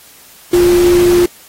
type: tone in noise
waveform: sine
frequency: 351.9 Hz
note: F4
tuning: 13 cents sharp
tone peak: -6 dBFS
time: 0.53-1.26 s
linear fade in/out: 5 ms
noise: pink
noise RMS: -21 dBFS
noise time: 0.53-1.26 s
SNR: +12 dB
effects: white hiss -41 dBFS RMS until 1.48 s + AAC 48 kbps